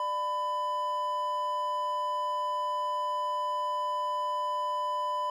triangle tone pair together, 595 / 1000.7 Hz, D5 / B5, +22 / +23 cents, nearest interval major sixth, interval 901 cents, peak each -35 / -27 dBFS, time 0-5.3 s, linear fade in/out 2 ms, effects none

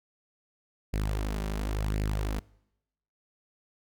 sawtooth tone with flanger, 51.91 Hz, G#1, in tune, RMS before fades -30 dBFS, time 0.93-2.4 s, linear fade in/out 10 ms, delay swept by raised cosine 0.41 to 5.21 ms, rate 0.94 Hz, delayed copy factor +0.6, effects noise-tail reverb RT60 0.9 s tail -24 dB re dry

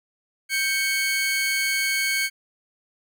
sawtooth tone pair together, 1567.7 / 2217 Hz, G6 / C#7, 0 / 0 cents, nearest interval tritone, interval 600 cents, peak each -24 / -19 dBFS, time 0.49-2.3 s, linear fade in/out 50 ms, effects none

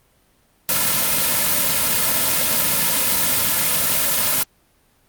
white noise with comb filter, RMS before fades -18 dBFS, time 0.69-4.43 s, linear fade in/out 0 ms, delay 2.6 ms, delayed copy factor -0.7, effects pink hiss -59 dBFS RMS until 5.08 s + Opus 32 kbps

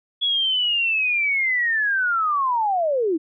sine linear sweep, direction down, 3384 to 300.2 Hz, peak -18 dBFS, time 0.21-3.18 s, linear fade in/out 20 ms, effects none

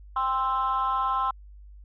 sine chord, C major, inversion second, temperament equal with one note detuned, 791.7 / 1046.5 / 1318.5 Hz, G5 / C6 / E6, +17 / 0 / 0 cents, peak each -29 / -24 / -27 dBFS, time 0.16-1.31 s, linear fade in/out 5 ms, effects tanh soft clip ceiling -18 dBFS + added 50 Hz sine -44 dBFS peak until 1.84 s

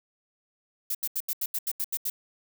violet noise bursts, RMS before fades -29 dBFS, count 10, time 0.9-2.1 s, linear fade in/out 5 ms, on 48 ms, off 80 ms, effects none

